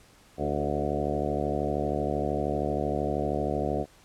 harmonic tone with a mistuned harmonic, 72.9 Hz, D2, 12 cents flat, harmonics 1 / 2 / 3 / 4 / 5 / 6 / 7 / 8 / 9 / 10, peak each -35 / -35 / -35 / -35 / -35 / -35 / -35 / -35 / -35 / -35 dBFS, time 0.37-3.86 s, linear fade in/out 50 ms, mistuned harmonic 5, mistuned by +27 cents, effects pink hiss -57 dBFS RMS until 4.04 s + low-pass 11000 Hz 12 dB/octave

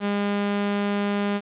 sawtooth tone, 203.1 Hz, G#3, 38 cents flat, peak -18 dBFS, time 0-1.41 s, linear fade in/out 50 ms, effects resampled to 8000 Hz + 8-bit

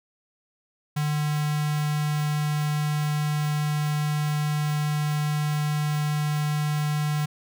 square tone with notch filter, 149.6 Hz, D3, 32 cents sharp, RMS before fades -25 dBFS, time 0.96-7.26 s, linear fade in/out 10 ms, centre 470 Hz, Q 1.8, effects none

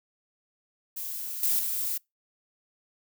violet noise with level steps, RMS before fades -35 / -25 / -30 dBFS, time 0.96-1.98 s, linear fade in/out 10 ms, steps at 1.43 / 1.59 s, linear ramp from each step 2 ms, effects noise-tail reverb RT60 0.2 s tail -26 dB re dry

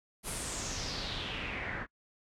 pink noise with low-pass filter sweep, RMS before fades -38 dBFS, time 0.23-1.87 s, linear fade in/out 50 ms, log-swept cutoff 11000 to 1600 Hz, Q 3.9, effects noise-tail reverb RT60 0.1 s tail -26 dB re dry

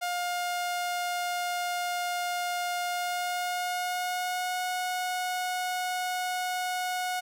sawtooth tone with pitch glide, 709 to 729.8 Hz, F5 to F#5, +26 to -24 cents, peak -25 dBFS, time 0.01-7.21 s, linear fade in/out 20 ms, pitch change +50 cents, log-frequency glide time 2.87-4.62 s, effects none

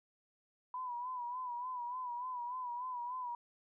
sine tone with vibrato, 987.8 Hz, B5, in tune, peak -38 dBFS, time 0.74-3.35 s, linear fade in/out 2 ms, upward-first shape sine, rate 3.4 Hz, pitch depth 62 cents each way, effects none

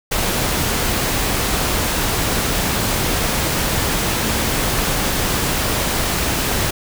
sine tone in noise, 220.8 Hz, A3, 6 cents sharp, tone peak -27 dBFS, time 4.22-4.49 s, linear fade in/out 10 ms, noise pink, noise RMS -19 dBFS, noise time 0.11-6.71 s, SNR -11 dB, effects none

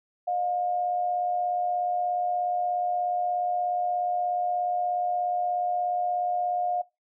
sine tone pair together, 617.2 / 714 Hz, D#5 / F5, -14 / +38 cents, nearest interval minor third, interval 252 cents, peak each -34 / -25 dBFS, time 0.27-6.82 s, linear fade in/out 10 ms, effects noise-tail reverb RT60 0.2 s tail -20 dB re dry

